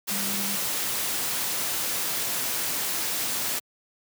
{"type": "tone in noise", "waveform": "sine", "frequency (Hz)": 199.7, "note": "G3", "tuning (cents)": 32, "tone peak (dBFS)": -34, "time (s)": [0.1, 0.57], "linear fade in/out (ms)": 20, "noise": "white", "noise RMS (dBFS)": -28, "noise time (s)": [0.07, 3.6], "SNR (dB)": -9, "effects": ["high-pass 100 Hz 12 dB/octave"]}